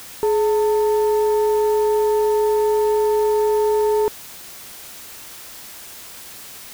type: tone pair together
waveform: sine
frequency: 423.5 / 898 Hz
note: G#4 / A5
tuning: +34 / +35 cents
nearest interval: octave + minor second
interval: 1301 cents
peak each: -14 / -22 dBFS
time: 0.23-4.08 s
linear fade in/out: 0 ms
effects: tanh soft clip ceiling -10 dBFS + white hiss -38 dBFS RMS until 6.73 s